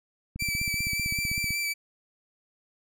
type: click train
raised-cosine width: 5 ms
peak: -23 dBFS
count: 19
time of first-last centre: 0.36-1.506 s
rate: 15.7 Hz
type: tone with vibrato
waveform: sawtooth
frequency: 2323 Hz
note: D7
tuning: 20 cents flat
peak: -24 dBFS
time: 0.39-1.74 s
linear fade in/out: 20 ms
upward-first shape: sine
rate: 5.2 Hz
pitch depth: 18 cents each way
effects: none